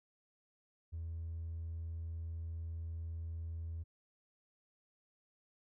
sine tone with hard clipping, 82.41 Hz, E2, in tune, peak -40 dBFS, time 0.92-3.84 s, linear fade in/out 20 ms, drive 1 dB, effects none

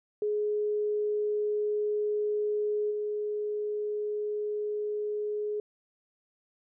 sine tone with level steps, 419.6 Hz, G#4, 18 cents sharp, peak -26 / -29 dBFS, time 0.22-5.6 s, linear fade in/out 2 ms, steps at 2.9 s, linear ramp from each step 20 ms, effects none

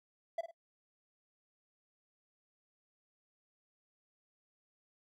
triangle tone with echo, 668 Hz, E5, 23 cents sharp, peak -30 dBFS, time 0.38-0.41 s, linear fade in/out 5 ms, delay 51 ms, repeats 2, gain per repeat -9 dB, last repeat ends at 0.512 s, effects noise-tail reverb RT60 0.1 s tail -26 dB re dry

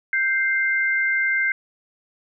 sine tone pair together, 1568 / 2093 Hz, G6 / C7, 0 / 0 cents, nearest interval perfect fourth, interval 500 cents, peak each -21 dBFS, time 0.13-1.52 s, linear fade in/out 2 ms, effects none

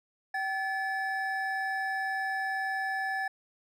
triangle tone pair together, 769.5 / 1729 Hz, G5 / A6, -32 / -31 cents, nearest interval octave + major second, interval 1401 cents, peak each -31 / -30 dBFS, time 0.34-3.28 s, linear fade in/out 5 ms, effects none

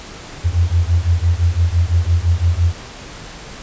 sine beating tone pair, 83 / 88.9 Hz, E2 / F2, +12 / +31 cents, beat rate 5.9 Hz, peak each -15 dBFS, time 0.44-2.74 s, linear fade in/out 20 ms, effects pink hiss -34 dBFS RMS until 3.62 s + resampled to 16000 Hz

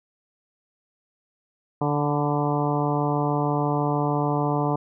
harmonic tone with a mistuned harmonic, 146.4 Hz, D3, 5 cents flat, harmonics 1 / 2 / 3 / 4 / 5 / 6 / 7 / 8, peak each -25 / -27 / -29 / -32 / -29 / -31 / -31 / -36 dBFS, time 1.81-4.76 s, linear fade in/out 5 ms, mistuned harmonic 7, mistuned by -24 cents, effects none

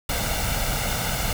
pink noise with comb filter, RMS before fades -25 dBFS, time 0.09-1.33 s, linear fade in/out 2 ms, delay 1.4 ms, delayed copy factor +0.65, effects none

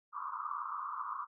pink band-pass noise, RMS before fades -40 dBFS, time 0.12-1.27 s, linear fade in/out 50 ms, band 1000 to 1300 Hz, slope 96 dB/octave, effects none

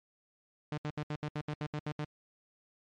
sawtooth tone bursts, 149.9 Hz, D3, 36 cents sharp, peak -30 dBFS, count 11, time 0.72-2.047 s, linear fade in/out 2 ms, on 57 ms, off 70 ms, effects low-pass 4000 Hz 12 dB/octave + MP3 64 kbps

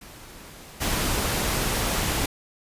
pink noise with level steps, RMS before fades -44 / -25 dBFS, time 0.01-2.26 s, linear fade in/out 5 ms, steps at 0.8 s, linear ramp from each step 20 ms, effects resampled to 32000 Hz

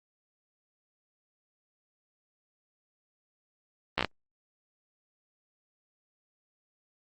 slowing click train, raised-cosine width 0.3 ms, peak -10 dBFS, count 5, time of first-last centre 3.98-4.047 s, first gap 13 ms, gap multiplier 1.17, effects Opus 24 kbps

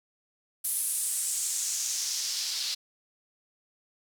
white noise with band-pass filter sweep, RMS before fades -31 dBFS, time 0.64-2.75 s, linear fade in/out 10 ms, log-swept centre 11000 to 4300 Hz, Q 2.7, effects none

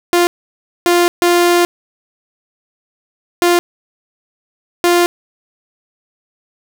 sawtooth tone bursts at uneven times, 349.2 Hz, F4, in tune, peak -5 dBFS, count 5, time 0.13-0.27 / 0.86-1.08 / 1.22-1.65 / 3.42-3.59 / 4.84-5.06 s, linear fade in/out 0 ms, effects none

